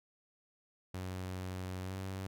sawtooth tone with pitch glide, 92.5 to 95.38 Hz, F#2 to G2, 0 to -47 cents, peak -35 dBFS, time 0.94-2.27 s, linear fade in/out 5 ms, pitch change +53 cents, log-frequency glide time 1.83-1.95 s, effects none

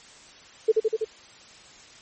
sine tone with echo, 440 Hz, A4, in tune, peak -14 dBFS, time 0.68-0.72 s, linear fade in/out 10 ms, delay 82 ms, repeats 4, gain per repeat -2 dB, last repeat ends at 1.048 s, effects white hiss -49 dBFS RMS until 2.01 s + MP3 32 kbps

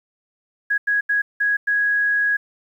sine tone bursts at uneven times, 1661 Hz, G#6, in tune, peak -16 dBFS, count 5, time 0.7-0.78 / 0.87-1.01 / 1.09-1.22 / 1.4-1.57 / 1.67-2.37 s, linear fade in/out 10 ms, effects 9-bit

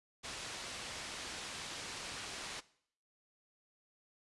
white low-pass noise, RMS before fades -45 dBFS, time 0.23-2.61 s, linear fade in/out 20 ms, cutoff 5500 Hz, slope 12 dB/octave, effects noise-tail reverb RT60 0.6 s tail -19 dB re dry + resampled to 24000 Hz

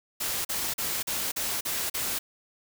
white noise bursts, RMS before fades -30 dBFS, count 7, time 0.2-2.19 s, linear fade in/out 10 ms, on 250 ms, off 40 ms, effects none

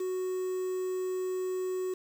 triangle tone with quantisation, 370 Hz, F#4, in tune, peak -28 dBFS, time 0-1.94 s, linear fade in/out 5 ms, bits 8, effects none

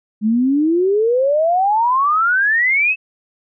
sine exponential sweep, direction up, 207.4 to 2650 Hz, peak -12 dBFS, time 0.21-2.96 s, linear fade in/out 50 ms, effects none

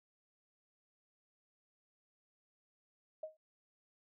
sine tone with exponential decay, 626 Hz, D#5, 10 cents sharp, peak -37 dBFS, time 3.23-3.37 s, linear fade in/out 5 ms, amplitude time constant 30 ms, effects none

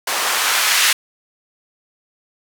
blue noise with band-pass filter sweep, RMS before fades -17 dBFS, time 0.07-0.93 s, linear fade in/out 5 ms, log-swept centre 730 to 1900 Hz, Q 0.97, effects none

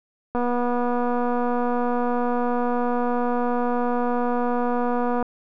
click train, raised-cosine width 1 ms, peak -12 dBFS, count 1186, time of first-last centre 0.35-5.227 s, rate 243 Hz, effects none

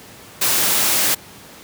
white noise, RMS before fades -17 dBFS, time 0.41-1.15 s, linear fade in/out 10 ms, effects pink hiss -41 dBFS RMS until 1.63 s + high-pass 100 Hz 12 dB/octave

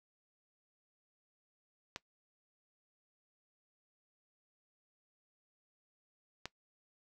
clicks, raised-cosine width 0.2 ms, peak -22 dBFS, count 2, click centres 1.961 / 6.456 s, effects noise-tail reverb RT60 0.1 s tail -20 dB re dry

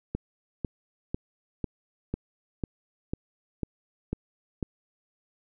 click train, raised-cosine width 3 ms, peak -16 dBFS, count 10, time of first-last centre 0.15-4.628 s, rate 2.01 Hz, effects none

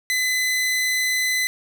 sawtooth tone, 2017 Hz, B6, 36 cents sharp, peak -16 dBFS, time 0.1-1.47 s, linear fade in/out 0 ms, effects none

